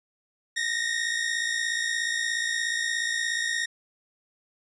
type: tone pair together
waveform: sawtooth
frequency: 1829.1 / 1886 Hz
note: A#6 / A#6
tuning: -33 / +20 cents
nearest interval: minor second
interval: 53 cents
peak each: -25 dBFS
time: 0.56-3.66 s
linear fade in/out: 10 ms
effects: resampled to 22050 Hz